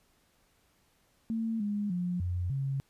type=tone with pitch steps; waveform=sine; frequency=225.3 / 206 / 177.8 / 89.1 / 136.4 Hz; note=A3 / G#3 / F3 / F2 / C#3; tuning=+41 / -14 / +31 / +35 / -28 cents; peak=-29 dBFS; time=1.3-2.8 s; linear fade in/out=0 ms; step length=300 ms; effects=pink hiss -69 dBFS RMS until 2.89 s + resampled to 32000 Hz